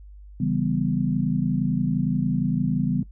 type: chord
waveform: sine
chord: C# half-diminished seventh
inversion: none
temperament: equal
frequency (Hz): 138.59 / 164.81 / 196 / 246.9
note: C#3 / E3 / G3 / B3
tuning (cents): 0 / 0 / 0 / 0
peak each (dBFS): -26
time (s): 0.4-3.03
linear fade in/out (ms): 5
effects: noise-tail reverb RT60 0.1 s tail -18 dB re dry + added 50 Hz sine -41 dBFS peak until 3.11 s